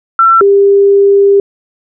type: tone pair in turn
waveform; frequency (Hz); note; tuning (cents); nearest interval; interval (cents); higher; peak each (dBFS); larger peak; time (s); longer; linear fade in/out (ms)
sine; 1346 / 398.8; E6 / G4; +36 / +30; octave + major sixth; 2106; first; -3; neither; 0.19-0.41 / 0.41-1.4; second; 2
effects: none